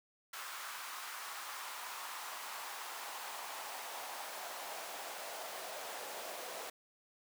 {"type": "noise with high-pass filter sweep", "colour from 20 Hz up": "pink", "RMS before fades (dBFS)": -45, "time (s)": [0.33, 6.7], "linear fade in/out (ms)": 5, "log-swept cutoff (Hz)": [1200, 570], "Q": 2.1, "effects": []}